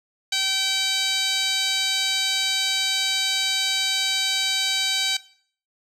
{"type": "tone with band-pass filter", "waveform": "15% pulse", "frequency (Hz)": 771, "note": "G5", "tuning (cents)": -29, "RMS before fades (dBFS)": -23, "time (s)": [0.32, 5.17], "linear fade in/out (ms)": 5, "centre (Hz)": 4700, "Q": 4.7, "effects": ["noise-tail reverb RT60 0.5 s tail -17 dB re dry"]}